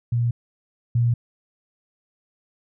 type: tone pair in turn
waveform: sine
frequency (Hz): 118.8 / 118.8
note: A#2 / A#2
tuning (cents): +33 / +33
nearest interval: unison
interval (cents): 0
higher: neither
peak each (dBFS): -18 / -16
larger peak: second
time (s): 0.12-0.31 / 0.95-1.14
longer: neither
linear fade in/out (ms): 5
effects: none